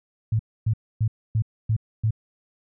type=tone bursts; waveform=sine; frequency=110 Hz; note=A2; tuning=in tune; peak=-18 dBFS; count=6; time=0.32-2.108 s; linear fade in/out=5 ms; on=73 ms; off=270 ms; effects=none